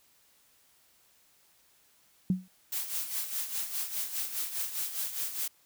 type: tone with exponential decay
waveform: sine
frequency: 185 Hz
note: F#3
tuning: in tune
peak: -20 dBFS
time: 2.3-2.48 s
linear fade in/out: 2 ms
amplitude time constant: 38 ms
type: noise with tremolo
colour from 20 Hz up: blue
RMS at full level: -32 dBFS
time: 2.72-5.48 s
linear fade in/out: 5 ms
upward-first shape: sine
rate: 4.9 Hz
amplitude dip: 65%
effects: white hiss -65 dBFS RMS until 5.65 s